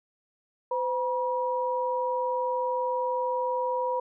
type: tone pair together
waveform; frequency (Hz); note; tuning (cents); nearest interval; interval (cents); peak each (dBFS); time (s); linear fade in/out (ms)
sine; 510 / 962.8; C5 / B5; -44 / -44; major seventh; 1100; -28; 0.71-4; 5
effects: none

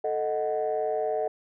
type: chord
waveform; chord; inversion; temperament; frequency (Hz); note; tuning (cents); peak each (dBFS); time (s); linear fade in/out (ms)
sine; D# diminished; second; equal; 440 / 622.3 / 740; A4 / D#5 / F#5; 0 / 0 / 0; -28 / -28 / -30; 0.04-1.28; 5
effects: tanh soft clip ceiling -18 dBFS

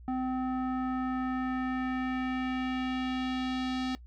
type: tone with low-pass filter sweep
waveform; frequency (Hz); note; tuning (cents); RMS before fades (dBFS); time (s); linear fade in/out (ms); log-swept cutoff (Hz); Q
square; 256.9; C4; -32; -32; 0.08-3.95; 0; 950 to 4400; 1.7
effects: noise-tail reverb RT60 0.1 s tail -19 dB re dry + added 60 Hz sine -47 dBFS peak until 4.06 s

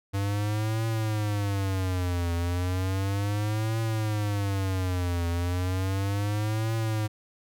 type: tone with vibrato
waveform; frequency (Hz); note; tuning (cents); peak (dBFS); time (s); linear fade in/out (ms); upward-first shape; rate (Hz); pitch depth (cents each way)
square; 98; G2; 0; -26; 0.13-7.08; 20; triangle; 0.34; 250
effects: none

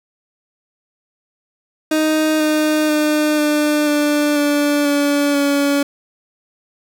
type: tone with pitch steps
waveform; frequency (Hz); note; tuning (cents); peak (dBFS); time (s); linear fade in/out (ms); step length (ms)
30% pulse; 311.1 / 307 / 302.9 / 298.9 / 295 / 291.1 / 287.3 / 283.5; D#4 / D#4 / D#4 / D4 / D4 / D4 / D4 / C#4; 0 / -23 / -46 / +31 / +8 / -15 / -38 / +39; -11; 1.91-5.83; 5; 490
effects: none

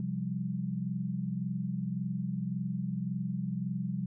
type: chord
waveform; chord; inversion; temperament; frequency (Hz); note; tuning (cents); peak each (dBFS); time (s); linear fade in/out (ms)
sine; C suspended fourth; none; just; 130.81 / 174.42 / 196.22; C3 / F3 / G3; 0 / -2 / +2; -37 / -35 / -35; 0-4.06; 2
effects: none

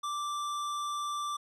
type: tone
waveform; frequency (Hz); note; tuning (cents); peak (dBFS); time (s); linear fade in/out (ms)
square; 1174; D6; -1; -33; 0.03-1.37; 10
effects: low-pass 9000 Hz 12 dB/octave

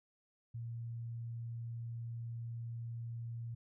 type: tone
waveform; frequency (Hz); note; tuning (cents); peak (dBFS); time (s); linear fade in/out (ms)
sine; 116.54; A#2; 0; -40; 0.54-3.55; 10
effects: none

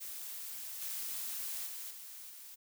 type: noise with level steps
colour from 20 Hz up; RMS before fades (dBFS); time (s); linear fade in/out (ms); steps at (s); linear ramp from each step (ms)
blue; -44 / -40 / -44 / -49 / -51; 0-2.56; 20; 0.81 / 1.66 / 1.9 / 2.29; 10
effects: none

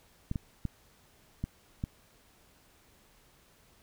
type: clicks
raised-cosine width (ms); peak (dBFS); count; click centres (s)
5; -20; 5; 0.314 / 0.358 / 0.653 / 1.44 / 1.839
effects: pink hiss -63 dBFS RMS until 3.82 s

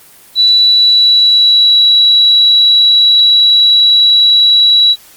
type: tone with pitch glide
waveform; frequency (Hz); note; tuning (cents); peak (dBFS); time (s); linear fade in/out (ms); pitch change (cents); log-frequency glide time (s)
sine; 3951 to 3910; B7 to B7; 0 to -18; -4; 0.35-4.96; 50; -18; 0.54-1.8
effects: white hiss -40 dBFS RMS until 5.16 s + Opus 24 kbps

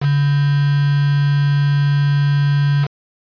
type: tone with quantisation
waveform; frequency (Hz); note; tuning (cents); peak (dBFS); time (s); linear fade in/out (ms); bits
sine; 142.8; D3; -48; -12; 0-2.88; 50; 4
effects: resampled to 11025 Hz

